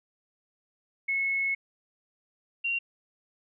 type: tone pair in turn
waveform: sine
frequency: 2189 / 2758 Hz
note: C#7 / F7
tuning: -22 / -22 cents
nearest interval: major third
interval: 400 cents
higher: second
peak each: -25 / -26 dBFS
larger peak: first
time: 1.08-1.55 / 2.64-2.79 s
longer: first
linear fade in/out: 10 ms
effects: none